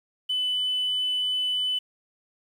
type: tone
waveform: sine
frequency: 3001 Hz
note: F#7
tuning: 24 cents sharp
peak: -22 dBFS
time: 0.29-1.79 s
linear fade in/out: 10 ms
effects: tanh soft clip ceiling -20 dBFS + 9-bit